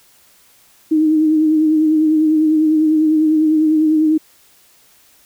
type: tone with vibrato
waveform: sine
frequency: 311.3 Hz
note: D#4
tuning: 1 cent sharp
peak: -10 dBFS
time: 0.91-4.18 s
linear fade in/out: 10 ms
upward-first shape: sine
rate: 10 Hz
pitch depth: 34 cents each way
effects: white hiss -51 dBFS RMS until 5.25 s